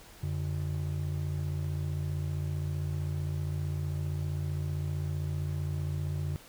triangle ring-modulated tone, 116.7 Hz, A#2, 2 cents sharp, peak -25 dBFS, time 0.23-6.36 s, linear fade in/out 0 ms, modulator 27.7 Hz, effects pink hiss -53 dBFS RMS until 6.48 s

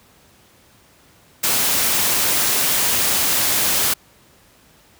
white noise, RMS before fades -18 dBFS, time 1.43-3.94 s, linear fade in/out 10 ms, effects pink hiss -52 dBFS RMS until 4.99 s + high-pass 60 Hz 12 dB/octave

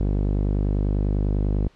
sawtooth tone with low-pass filter, 50.1 Hz, G1, 38 cents sharp, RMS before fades -22 dBFS, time 0-1.68 s, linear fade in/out 5 ms, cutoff 400 Hz, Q 0.89, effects pink hiss -57 dBFS RMS until 1.75 s + low-pass 4000 Hz 12 dB/octave

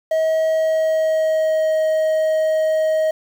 triangle tone with pitch glide, 638 to 629.6 Hz, D#5 to D#5, +43 to +20 cents, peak -13 dBFS, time 0.11-3.11 s, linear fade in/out 5 ms, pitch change -23 cents, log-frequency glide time 0.48-1.73 s, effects 7-bit

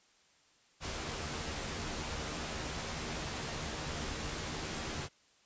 pink noise with comb filter, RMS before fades -39 dBFS, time 0.8-5.09 s, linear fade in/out 50 ms, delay 13 ms, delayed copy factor +0.5, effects white hiss -67 dBFS RMS until 5.45 s + resampled to 16000 Hz

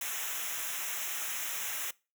white noise with comb filter, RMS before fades -36 dBFS, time 0.01-1.91 s, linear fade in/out 5 ms, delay 0.22 ms, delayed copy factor -0.9, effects noise-tail reverb RT60 0.3 s tail -23 dB re dry

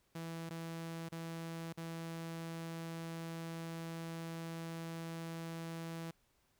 sawtooth tone with dropouts, 165.1 Hz, E3, 3 cents sharp, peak -38 dBFS, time 0.15-6.11 s, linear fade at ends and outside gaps 5 ms, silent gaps 0.494-0.505 / 1.088-1.121 / 1.728-1.774 s, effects pink hiss -75 dBFS RMS until 6.59 s

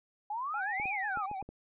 sine exponential two-way sweep, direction up then down, 809 to 2552 to 1144 Hz, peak -33 dBFS, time 0.3-1.26 s, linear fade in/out 5 ms, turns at 0.88 s
triangle tone with vibrato, 797 Hz, G5, 28 cents sharp, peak -34 dBFS, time 0.54-1.42 s, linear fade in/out 2 ms, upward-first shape sine, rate 8.1 Hz, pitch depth 100 cents each way
clicks, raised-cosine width 2 ms, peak -32 dBFS, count 6, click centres 0.799 / 0.856 / 1.173 / 1.314 / 1.426 / 1.49 s
effects resampled to 8000 Hz

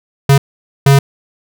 square tone bursts at uneven times, 138.59 Hz, C#3, in tune, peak -5 dBFS, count 2, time 0.29-0.38 / 0.86-0.99 s, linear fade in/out 5 ms, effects none

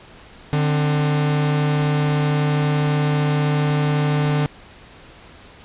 45% pulse tone pair together, 148.7 / 265 Hz, D3 / C4, +22 / +22 cents, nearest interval minor seventh, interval 1000 cents, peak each -17 / -26 dBFS, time 0.53-4.46 s, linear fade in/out 0 ms, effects pink hiss -44 dBFS RMS until 5.64 s + resampled to 8000 Hz

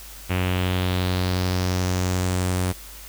sawtooth tone with low-pass filter sweep, 91.4 Hz, F#2, 21 cents flat, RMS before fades -23 dBFS, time 0.29-2.73 s, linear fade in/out 20 ms, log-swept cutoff 2600 to 10000 Hz, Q 3, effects added 50 Hz sine -42 dBFS peak until 3.08 s + white hiss -42 dBFS RMS until 3.08 s

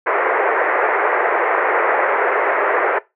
pink band-pass noise, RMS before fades -17 dBFS, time 0.06-2.99 s, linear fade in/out 10 ms, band 390 to 2100 Hz, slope 48 dB/octave, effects noise-tail reverb RT60 0.2 s tail -19 dB re dry

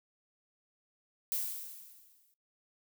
violet noise with exponential decay, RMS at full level -32 dBFS, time 1.32-2.34 s, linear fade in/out 0 ms, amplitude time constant 220 ms, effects noise-tail reverb RT60 0.2 s tail -22 dB re dry

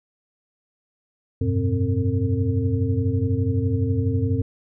sine tone cluster, 90.1 / 102.1 / 126.9 / 263.5 / 453.3 Hz, F#2 / G#2 / B2 / C4 / A#4, -45 / -29 / +47 / +12 / -48 cents, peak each -25 / -22 / -28 / -26 / -30 dBFS, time 1.41-4.42 s, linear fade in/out 5 ms, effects none

